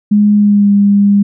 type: tone with pitch glide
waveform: sine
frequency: 207.6 to 201.9 Hz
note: G#3 to G#3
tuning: 0 to -49 cents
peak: -5 dBFS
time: 0.11-1.23 s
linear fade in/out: 10 ms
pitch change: -49 cents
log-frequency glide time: 0.35-0.71 s
effects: none